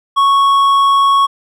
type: tone with hard clipping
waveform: triangle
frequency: 1107 Hz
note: C#6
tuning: 3 cents flat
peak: -9 dBFS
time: 0.16-1.27 s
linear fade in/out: 20 ms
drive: 9 dB
effects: none